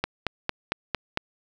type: click train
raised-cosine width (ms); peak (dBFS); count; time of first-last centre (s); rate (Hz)
0.3; -8; 6; 0.04-1.174; 4.41
effects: none